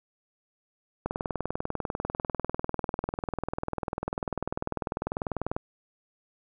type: click train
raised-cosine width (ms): 1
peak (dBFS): -15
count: 92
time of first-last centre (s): 1.06-5.565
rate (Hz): 20.2
effects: none